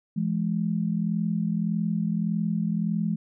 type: tone pair together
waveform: sine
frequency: 169.8 / 211.5 Hz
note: F3 / G#3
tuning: -48 / +32 cents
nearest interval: major third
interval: 380 cents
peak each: -26 dBFS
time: 0.16-3.16 s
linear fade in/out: 10 ms
effects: none